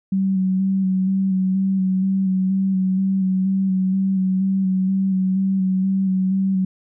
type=tone with vibrato; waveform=sine; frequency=190 Hz; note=F#3; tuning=46 cents sharp; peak=-16 dBFS; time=0.12-6.65 s; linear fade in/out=5 ms; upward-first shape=square; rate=2.1 Hz; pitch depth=21 cents each way; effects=none